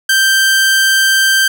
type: tone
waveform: sawtooth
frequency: 1568 Hz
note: G6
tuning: in tune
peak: -5 dBFS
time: 0.09-1.48 s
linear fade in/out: 5 ms
effects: none